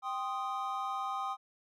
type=chord; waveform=triangle; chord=C minor; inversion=second; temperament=equal; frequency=784 / 1046.5 / 1244.5 Hz; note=G5 / C6 / Eb6; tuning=0 / 0 / 0 cents; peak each=-36 / -38 / -35 dBFS; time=0.02-1.37 s; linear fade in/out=50 ms; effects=none